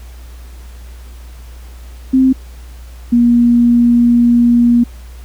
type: tone pair in turn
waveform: sine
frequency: 261.6 / 238.4 Hz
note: C4 / A#3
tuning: 0 / +39 cents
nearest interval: major second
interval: 161 cents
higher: first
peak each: -6 dBFS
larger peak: neither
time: 2.13-2.33 / 3.12-4.84 s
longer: second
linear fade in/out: 10 ms
effects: added 60 Hz sine -30 dBFS peak until 5.24 s + pink hiss -44 dBFS RMS until 5.24 s